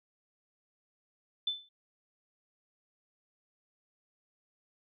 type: tone with exponential decay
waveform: sine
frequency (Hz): 3520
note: A7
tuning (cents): 0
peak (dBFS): -26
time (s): 1.47-1.69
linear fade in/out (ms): 5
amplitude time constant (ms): 47
effects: none